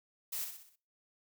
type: noise with echo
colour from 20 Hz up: blue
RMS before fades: -38 dBFS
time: 0.32-0.45 s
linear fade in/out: 10 ms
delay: 62 ms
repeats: 5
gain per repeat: -6 dB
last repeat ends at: 0.76 s
effects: noise-tail reverb RT60 0.4 s tail -23 dB re dry